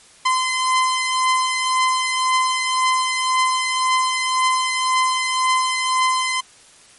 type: beating tone pair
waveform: sawtooth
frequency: 1030 / 1031.9 Hz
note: C6 / C6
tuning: -28 / -24 cents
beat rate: 1.9 Hz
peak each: -14 / -19 dBFS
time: 0.25-6.41 s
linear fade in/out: 10 ms
effects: white hiss -48 dBFS RMS until 6.98 s + MP3 48 kbps